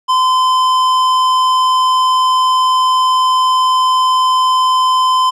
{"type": "tone with tanh clipping", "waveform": "sine", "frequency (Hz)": 1026, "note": "C6", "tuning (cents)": -34, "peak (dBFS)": -11, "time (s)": [0.08, 5.31], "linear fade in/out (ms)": 20, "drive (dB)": 13, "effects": []}